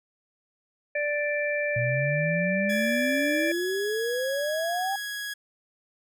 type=harmonic tone; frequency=587.3 Hz; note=D5; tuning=in tune; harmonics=1 / 3 / 4; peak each=-27 / -30 / -31 dBFS; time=0.95-3.52 s; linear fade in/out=5 ms
type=exponential sweep; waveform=sine; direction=up; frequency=117.6 to 801 Hz; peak=-26 dBFS; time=1.76-4.96 s; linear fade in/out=5 ms
type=tone with pitch glide; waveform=sawtooth; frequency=1692 to 1663.9 Hz; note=G#6 to G#6; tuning=+32 to +3 cents; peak=-28 dBFS; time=2.69-5.34 s; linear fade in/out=10 ms; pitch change=-29 cents; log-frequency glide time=3.3-4.21 s
effects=none